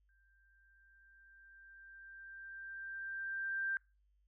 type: tone with exponential growth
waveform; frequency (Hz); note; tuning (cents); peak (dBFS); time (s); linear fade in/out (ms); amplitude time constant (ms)
sine; 1577; G6; +10; -33; 0.09-3.77; 1; 800
effects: noise-tail reverb RT60 0.3 s tail -26 dB re dry + added 50 Hz sine -70 dBFS peak until 4.27 s